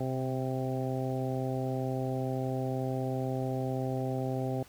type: harmonic tone with a mistuned harmonic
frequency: 130.81 Hz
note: C3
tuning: in tune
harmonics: 1 / 2 / 3 / 4 / 5 / 6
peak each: -33 / -36 / -38 / -39 / -40 / -41 dBFS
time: 0-4.63 s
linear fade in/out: 5 ms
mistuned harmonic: 1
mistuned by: -28 cents
effects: pink hiss -56 dBFS RMS until 4.68 s